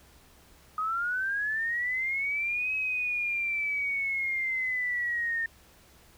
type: linear two-way sweep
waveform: sine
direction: up then down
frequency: 1244.5 to 2557 to 1817 Hz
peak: -27 dBFS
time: 0.78-5.46 s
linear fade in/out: 2 ms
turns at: 2.74 s
effects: added 67 Hz sine -62 dBFS peak until 6.17 s + pink hiss -58 dBFS RMS until 6.17 s